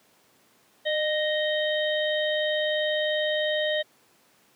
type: harmonic tone with a mistuned harmonic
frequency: 622.3 Hz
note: D#5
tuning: in tune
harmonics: 1 / 3 / 5 / 6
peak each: -25 / -30 / -32 / -33 dBFS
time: 0.85-3.83 s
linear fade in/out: 20 ms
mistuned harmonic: 1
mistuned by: -36 cents
effects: pink hiss -61 dBFS RMS until 4.55 s + high-pass 200 Hz 12 dB/octave